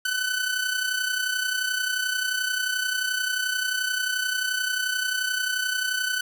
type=tone with amplitude modulation; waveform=sawtooth; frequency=1505 Hz; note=F#6; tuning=29 cents sharp; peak=-18 dBFS; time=0.05-6.21 s; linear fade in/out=5 ms; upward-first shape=sine; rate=31.4 Hz; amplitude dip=55%; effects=8-bit